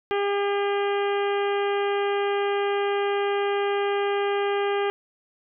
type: harmonic tone with a mistuned harmonic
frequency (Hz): 403.1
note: G4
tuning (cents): +48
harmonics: 1 / 2 / 3 / 4 / 5 / 6 / 7 / 8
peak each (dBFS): -23 / -29 / -33 / -35 / -37 / -39 / -40 / -41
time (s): 0.11-4.9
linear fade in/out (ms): 0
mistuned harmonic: 8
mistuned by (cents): -26
effects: none